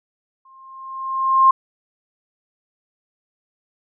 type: tone with exponential growth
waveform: sine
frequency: 1061 Hz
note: C6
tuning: 24 cents sharp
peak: -7 dBFS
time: 0.45-1.51 s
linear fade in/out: 5 ms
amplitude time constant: 230 ms
effects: none